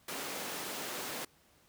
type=high-pass noise; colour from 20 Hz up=pink; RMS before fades=-40 dBFS; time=0.08-1.25 s; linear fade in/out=5 ms; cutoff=280 Hz; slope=12 dB/octave; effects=pink hiss -66 dBFS RMS until 1.68 s + high-pass 60 Hz 12 dB/octave